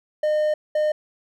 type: tone bursts at uneven times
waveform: triangle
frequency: 609 Hz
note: D#5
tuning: 37 cents flat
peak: -16 dBFS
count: 2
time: 0.23-0.54 / 0.75-0.92 s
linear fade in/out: 5 ms
effects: none